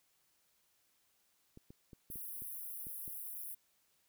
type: clicks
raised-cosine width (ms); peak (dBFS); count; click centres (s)
3; -40; 8; 1.574 / 1.705 / 1.932 / 2.102 / 2.158 / 2.421 / 2.869 / 3.079
type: high-pass noise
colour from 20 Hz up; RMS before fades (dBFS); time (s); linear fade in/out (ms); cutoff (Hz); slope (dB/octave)
white; -45; 2.1-3.55; 10; 9900; 96
effects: white hiss -75 dBFS RMS until 4.08 s